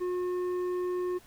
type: tone with tanh clipping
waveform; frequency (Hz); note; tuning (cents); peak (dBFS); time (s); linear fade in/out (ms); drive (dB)
triangle; 360; F#4; -47; -30; 0-1.19; 20; 12
effects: pink hiss -57 dBFS RMS until 1.26 s